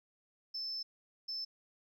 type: tone bursts at uneven times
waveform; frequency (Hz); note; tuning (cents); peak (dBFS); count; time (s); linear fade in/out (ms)
sine; 5274; E8; 0; -36; 2; 0.54-0.83 / 1.28-1.45; 10
effects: tanh soft clip ceiling -33 dBFS + 13-bit